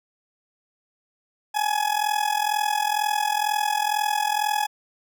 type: tone with amplitude modulation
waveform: 40% pulse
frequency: 842 Hz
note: G#5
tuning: 24 cents sharp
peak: -17 dBFS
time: 1.54-4.67 s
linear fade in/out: 20 ms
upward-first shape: sine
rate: 42.1 Hz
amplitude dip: 80%
effects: none